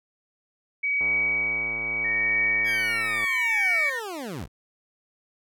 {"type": "tone with tremolo", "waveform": "sine", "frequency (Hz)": 2267, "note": "C#7", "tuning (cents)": 38, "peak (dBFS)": -20, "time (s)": [0.83, 3.9], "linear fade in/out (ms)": 10, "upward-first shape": "triangle", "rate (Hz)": 0.78, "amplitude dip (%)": 55}
{"type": "click train", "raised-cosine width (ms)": 1, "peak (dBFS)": -26, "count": 251, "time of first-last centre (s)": [1.01, 3.242], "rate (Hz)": 112}
{"type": "tone with pitch glide", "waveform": "sine", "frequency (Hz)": [1853, 1831.7], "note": ["A#6", "A#6"], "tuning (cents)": [-11, -31], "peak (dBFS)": -28, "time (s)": [2.04, 4], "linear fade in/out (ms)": 10, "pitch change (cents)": -20, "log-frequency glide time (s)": [2.32, 3.12]}
{"type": "linear sweep", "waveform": "20% pulse", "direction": "down", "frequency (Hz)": [1661.2, 35.89], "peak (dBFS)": -27, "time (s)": [2.64, 4.48], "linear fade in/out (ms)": 50}
{"effects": []}